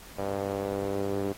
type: tone with band-pass filter sweep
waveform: sawtooth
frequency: 99 Hz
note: G2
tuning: 18 cents sharp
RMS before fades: -31 dBFS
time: 0.18-1.33 s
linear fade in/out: 10 ms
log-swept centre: 590 to 390 Hz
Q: 2.4
effects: pink hiss -48 dBFS RMS until 1.37 s + AAC 48 kbps